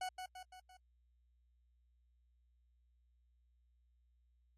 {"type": "tone with echo", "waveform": "40% pulse", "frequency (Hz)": 740, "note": "F#5", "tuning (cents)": 0, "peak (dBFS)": -38, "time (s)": [0.01, 0.09], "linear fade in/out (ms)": 5, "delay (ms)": 170, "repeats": 4, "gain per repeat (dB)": -5, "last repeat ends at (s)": 0.77, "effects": ["added 60 Hz sine -70 dBFS peak until 4.57 s", "AAC 32 kbps"]}